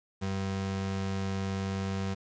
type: ring-modulated tone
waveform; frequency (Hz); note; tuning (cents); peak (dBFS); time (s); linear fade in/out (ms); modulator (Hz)
square; 144.7; D3; -25; -28; 0.21-2.15; 20; 49.5
effects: resampled to 16000 Hz + 9-bit